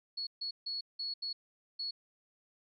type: tone bursts at uneven times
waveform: sine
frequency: 4369 Hz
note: C#8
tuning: 26 cents flat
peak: -32 dBFS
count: 6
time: 0.17-0.27 / 0.41-0.51 / 0.66-0.81 / 0.99-1.14 / 1.22-1.33 / 1.79-1.91 s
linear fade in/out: 10 ms
effects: tanh soft clip ceiling -34 dBFS + MP3 48 kbps